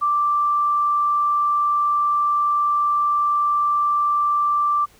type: tone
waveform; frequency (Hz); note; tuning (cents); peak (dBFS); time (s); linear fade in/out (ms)
sine; 1174.7; D6; 0; -16; 0.01-4.86; 20
effects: pink hiss -53 dBFS RMS until 4.99 s

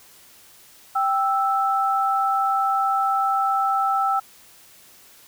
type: tone pair together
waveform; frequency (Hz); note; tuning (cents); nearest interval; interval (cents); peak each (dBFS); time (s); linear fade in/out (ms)
sine; 784 / 1319.5; G5 / E6; 0 / +1; major sixth; 901; -21; 0.95-4.2; 10
effects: white hiss -50 dBFS RMS until 5.27 s

